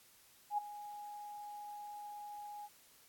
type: tone with ADSR envelope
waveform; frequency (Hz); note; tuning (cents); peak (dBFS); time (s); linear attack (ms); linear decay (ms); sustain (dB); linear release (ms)
sine; 829; G#5; -3; -30; 0.5-2.69; 79; 11; -15; 43
effects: white hiss -64 dBFS RMS until 3.08 s + AAC 64 kbps